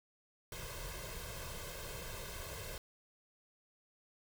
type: noise with comb filter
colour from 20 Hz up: pink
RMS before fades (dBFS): -45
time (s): 0.52-2.78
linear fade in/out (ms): 2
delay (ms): 1.9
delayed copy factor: +0.8
effects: none